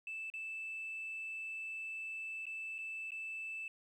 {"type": "tone with dropouts", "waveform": "sine", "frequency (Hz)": 2637, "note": "E7", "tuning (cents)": 0, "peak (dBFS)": -39, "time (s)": [0.07, 3.68], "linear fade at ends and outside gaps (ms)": 2, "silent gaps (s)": [[0.301, 0.338], [2.456, 2.466], [2.783, 2.787], [3.107, 3.118]], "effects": ["tanh soft clip ceiling -37 dBFS", "12-bit"]}